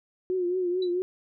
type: tone with vibrato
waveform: sine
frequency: 361.4 Hz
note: F#4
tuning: 41 cents flat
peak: -24 dBFS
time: 0.3-1.02 s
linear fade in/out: 0 ms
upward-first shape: triangle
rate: 4.5 Hz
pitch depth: 71 cents each way
type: tone with exponential decay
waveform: sine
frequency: 3951 Hz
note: B7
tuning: in tune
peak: -34 dBFS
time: 0.82-0.93 s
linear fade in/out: 5 ms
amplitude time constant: 22 ms
effects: none